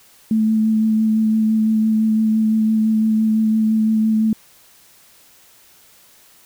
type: tone with vibrato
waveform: sine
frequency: 218.9 Hz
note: A3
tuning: 9 cents flat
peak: -13 dBFS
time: 0.31-4.33 s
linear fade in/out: 2 ms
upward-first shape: sine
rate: 5.9 Hz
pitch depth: 14 cents each way
effects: white hiss -50 dBFS RMS until 6.45 s